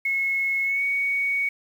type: tone with pitch glide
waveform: sine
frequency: 2181 to 2235 Hz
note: C#7 to C#7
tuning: -29 to +14 cents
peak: -21 dBFS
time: 0.05-1.49 s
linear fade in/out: 5 ms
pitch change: +43 cents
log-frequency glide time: 0.64-0.83 s
effects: 8-bit